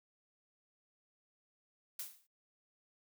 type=noise with exponential decay; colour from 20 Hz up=blue; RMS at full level=-39 dBFS; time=1.99-2.27 s; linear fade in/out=5 ms; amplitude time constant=60 ms; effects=noise-tail reverb RT60 0.1 s tail -19 dB re dry

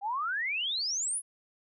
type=exponential sweep; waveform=sine; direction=up; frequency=770 to 10860 Hz; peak=-29 dBFS; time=0.01-1.22 s; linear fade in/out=50 ms; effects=none

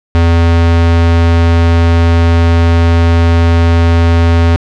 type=tone; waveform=square; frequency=84.1 Hz; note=E2; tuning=35 cents sharp; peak=-6 dBFS; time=0.15-4.56 s; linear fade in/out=0 ms; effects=low-pass 4000 Hz 12 dB/octave

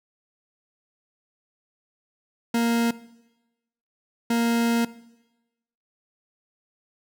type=tone bursts at uneven times; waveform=40% pulse; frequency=233.1 Hz; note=A#3; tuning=in tune; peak=-19 dBFS; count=2; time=2.54-2.91 / 4.3-4.85 s; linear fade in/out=5 ms; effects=noise-tail reverb RT60 1.0 s tail -19 dB re dry

